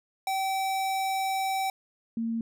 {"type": "tone pair in turn", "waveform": ["square", "sine"], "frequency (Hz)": [770, 228.4], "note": ["G5", "A#3"], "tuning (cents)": [-31, -35], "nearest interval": "octave + major sixth", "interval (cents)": 2104, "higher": "first", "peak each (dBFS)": -27, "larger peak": "neither", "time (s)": [[0.27, 1.7], [2.17, 2.41]], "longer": "first", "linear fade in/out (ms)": 2, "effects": []}